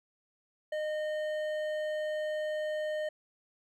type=tone with hard clipping; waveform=sine; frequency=613 Hz; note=D#5; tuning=26 cents flat; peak=-33 dBFS; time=0.72-3.09 s; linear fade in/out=5 ms; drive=9 dB; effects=none